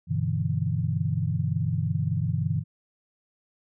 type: chord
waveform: sine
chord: E minor seventh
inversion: first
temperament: equal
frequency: 98 / 123.47 / 146.83 / 164.81 Hz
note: G2 / B2 / D3 / E3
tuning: 0 / 0 / 0 / 0 cents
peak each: -29 dBFS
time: 0.07-2.64 s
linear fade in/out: 50 ms
effects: none